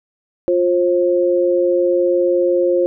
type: tone pair together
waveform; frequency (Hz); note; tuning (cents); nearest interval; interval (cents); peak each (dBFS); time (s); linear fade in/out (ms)
sine; 352.5 / 533.2; F4 / C5; +16 / +33; perfect fifth; 717; -15; 0.48-2.86; 0
effects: none